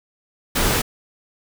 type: noise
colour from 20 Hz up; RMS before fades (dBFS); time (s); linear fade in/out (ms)
pink; -19; 0.55-0.82; 10
effects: none